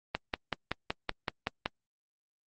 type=click train; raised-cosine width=0.3 ms; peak=-13 dBFS; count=9; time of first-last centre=0.15-1.659 s; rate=5.3 Hz; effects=Opus 24 kbps